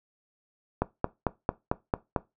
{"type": "click train", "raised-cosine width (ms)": 1, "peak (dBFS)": -10, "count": 7, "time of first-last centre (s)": [0.82, 2.162], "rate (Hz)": 4.47, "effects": ["noise-tail reverb RT60 0.2 s tail -18 dB re dry"]}